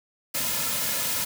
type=noise with comb filter; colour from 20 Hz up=white; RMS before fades=-27 dBFS; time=0.34-1.25 s; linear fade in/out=10 ms; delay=2.6 ms; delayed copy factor=-0.75; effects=none